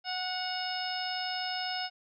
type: harmonic tone with a mistuned harmonic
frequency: 737 Hz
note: F#5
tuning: 7 cents flat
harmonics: 1 / 2 / 3 / 4 / 5 / 6 / 7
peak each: -36 / -40 / -43 / -40 / -44 / -46 / -37 dBFS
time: 0.04-1.9 s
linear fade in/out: 50 ms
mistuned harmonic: 4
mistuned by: -35 cents
effects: none